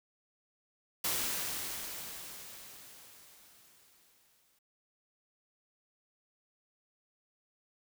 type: noise with exponential decay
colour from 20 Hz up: white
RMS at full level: -32 dBFS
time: 1.04-4.59 s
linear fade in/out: 5 ms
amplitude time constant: 770 ms
effects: none

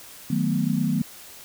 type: chord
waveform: sine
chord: B dominant seventh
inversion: first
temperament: equal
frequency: 155.56 / 185 / 220 / 246.9 Hz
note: D#3 / F#3 / A3 / B3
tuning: 0 / 0 / 0 / 0 cents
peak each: -26 dBFS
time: 0.3-1.02 s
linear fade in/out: 5 ms
effects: white hiss -44 dBFS RMS until 1.44 s

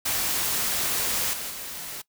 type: noise with level steps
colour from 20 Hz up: white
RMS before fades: -26 / -33 / -36 dBFS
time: 0.05-2.02 s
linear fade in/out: 10 ms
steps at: 1.33 / 1.5 s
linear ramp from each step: 5 ms
effects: noise-tail reverb RT60 0.1 s tail -20 dB re dry

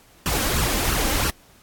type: noise with flanger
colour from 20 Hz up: pink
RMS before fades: -22 dBFS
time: 0.26-1.3 s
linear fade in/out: 0 ms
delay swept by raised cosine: 0.67 to 3.87 ms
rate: 3 Hz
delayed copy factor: +0.7
effects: pink hiss -53 dBFS RMS until 1.62 s + AAC 64 kbps

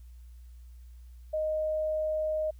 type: tone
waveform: sine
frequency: 621 Hz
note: D#5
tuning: 3 cents flat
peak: -27 dBFS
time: 1.33-2.51 s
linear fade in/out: 10 ms
effects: added 60 Hz sine -46 dBFS peak until 2.59 s + white hiss -70 dBFS RMS until 2.59 s

